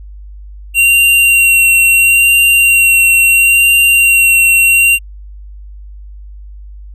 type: tone with vibrato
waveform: square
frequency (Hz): 2751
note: F7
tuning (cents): -27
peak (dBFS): -6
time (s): 0.74-4.99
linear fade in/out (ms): 50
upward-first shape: sine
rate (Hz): 0.74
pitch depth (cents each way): 14
effects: added 50 Hz sine -28 dBFS peak until 6.94 s